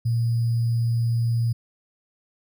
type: tone with sample-and-hold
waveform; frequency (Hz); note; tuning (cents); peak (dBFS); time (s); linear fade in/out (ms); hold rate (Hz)
sine; 116.54; A#2; 0; -19; 0.05-1.53; 10; 4900
effects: none